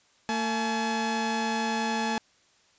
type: tone pair together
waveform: sawtooth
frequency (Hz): 226 / 853.3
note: A3 / G#5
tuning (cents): +47 / +47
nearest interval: octave + major seventh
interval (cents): 2300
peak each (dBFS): -25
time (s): 0.29-2.18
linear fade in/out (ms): 0
effects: white hiss -63 dBFS RMS until 2.78 s + resampled to 16000 Hz